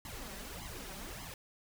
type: noise with flanger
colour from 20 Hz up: pink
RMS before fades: -45 dBFS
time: 0.05-1.34 s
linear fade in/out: 2 ms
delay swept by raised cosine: 0.96 to 5.26 ms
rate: 1.7 Hz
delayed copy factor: +1
effects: none